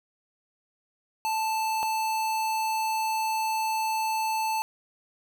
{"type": "tone pair in turn", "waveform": "square", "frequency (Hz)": [880, 880], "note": ["A5", "A5"], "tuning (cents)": [0, 0], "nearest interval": "unison", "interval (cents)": 0, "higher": "neither", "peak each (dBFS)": -26, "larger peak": "neither", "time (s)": [[1.25, 1.83], [1.83, 4.62]], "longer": "second", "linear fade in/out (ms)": 0, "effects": []}